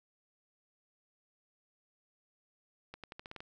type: accelerating click train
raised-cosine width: 0.3 ms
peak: -29 dBFS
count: 8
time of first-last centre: 2.94-3.405 s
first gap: 97 ms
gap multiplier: 0.87
effects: none